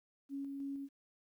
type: tone with tremolo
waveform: sine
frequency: 277.2 Hz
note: C#4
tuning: in tune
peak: -38 dBFS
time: 0.29-0.89 s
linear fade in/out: 50 ms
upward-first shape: square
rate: 3.2 Hz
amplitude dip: 25%
effects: 12-bit